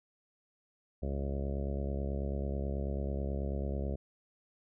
harmonic tone, 69.2 Hz, C#2, 2 cents flat, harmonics 1 / 2 / 3 / 4 / 5 / 6 / 7 / 8 / 9 / 10, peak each -34 / -41 / -41 / -49 / -46 / -45 / -49 / -45 / -48 / -54 dBFS, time 1.02-3.96 s, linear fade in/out 10 ms, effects none

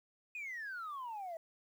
sine exponential sweep, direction down, 2530 to 640 Hz, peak -39 dBFS, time 0.35-1.37 s, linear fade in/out 2 ms, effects tanh soft clip ceiling -38 dBFS + 11-bit

